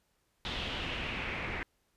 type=noise with low-pass filter sweep; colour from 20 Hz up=pink; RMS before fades=-37 dBFS; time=0.45-1.63 s; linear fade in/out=0 ms; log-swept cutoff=3500 to 2100 Hz; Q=3.6; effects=pink hiss -75 dBFS RMS until 1.96 s + resampled to 32000 Hz